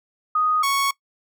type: tone pair in turn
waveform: sine / sawtooth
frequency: 1244.5 / 1108.7 Hz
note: D#6 / C#6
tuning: 0 / 0 cents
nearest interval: major second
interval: 200 cents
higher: first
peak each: -17 / -15 dBFS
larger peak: second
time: 0.35-0.63 / 0.63-0.91 s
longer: neither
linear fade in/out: 5 ms
effects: noise-tail reverb RT60 0.1 s tail -21 dB re dry